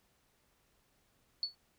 sine tone with exponential decay, 4435 Hz, C#8, in tune, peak -28 dBFS, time 1.43-1.55 s, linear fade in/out 1 ms, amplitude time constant 26 ms, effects pink hiss -73 dBFS RMS until 1.78 s

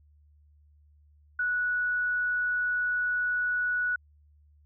sine tone, 1471 Hz, F#6, 11 cents flat, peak -25 dBFS, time 1.39-3.96 s, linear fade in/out 5 ms, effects added 74 Hz sine -57 dBFS peak until 4.65 s

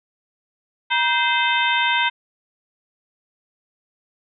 harmonic tone with a mistuned harmonic, 518 Hz, C5, 17 cents flat, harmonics 2 / 3 / 4 / 5 / 6 / 7, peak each -21 / -23 / -24 / -25 / -26 / -26 dBFS, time 0.9-2.1 s, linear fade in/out 20 ms, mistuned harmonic 2, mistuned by -150 cents, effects none

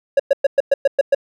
triangle tone bursts, 554.4 Hz, C#5, in tune, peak -7 dBFS, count 8, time 0.17-1.148 s, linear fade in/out 5 ms, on 26 ms, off 110 ms, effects none

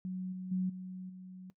sine tone with level steps, 185 Hz, F#3, in tune, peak -35 / -38 / -29 / -40 / -45 dBFS, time 0.05-1.5 s, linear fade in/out 0 ms, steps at 0.32 / 0.51 / 0.69 / 1.09 s, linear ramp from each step 10 ms, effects noise-tail reverb RT60 0.1 s tail -18 dB re dry

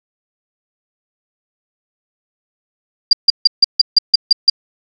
sine tone bursts, 4787 Hz, D8, 32 cents sharp, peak -3 dBFS, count 9, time 3.11-4.499 s, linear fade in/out 5 ms, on 21 ms, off 150 ms, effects none

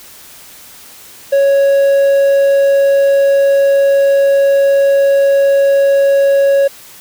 triangle tone, 554.4 Hz, C#5, in tune, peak -5 dBFS, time 1.32-6.68 s, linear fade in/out 10 ms, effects white hiss -37 dBFS RMS until 7 s

